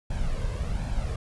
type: noise with flanger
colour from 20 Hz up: brown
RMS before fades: -28 dBFS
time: 0.1-1.16 s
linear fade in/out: 5 ms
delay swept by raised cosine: 1.2 to 1.92 ms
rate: 1.3 Hz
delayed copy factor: +0.6
effects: resampled to 24000 Hz